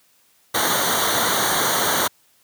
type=noise with comb filter; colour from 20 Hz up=pink; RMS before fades=-20 dBFS; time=0.54-2.08 s; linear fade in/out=10 ms; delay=0.39 ms; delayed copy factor=-0.9; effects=white hiss -59 dBFS RMS until 2.43 s + high-pass 80 Hz 12 dB/octave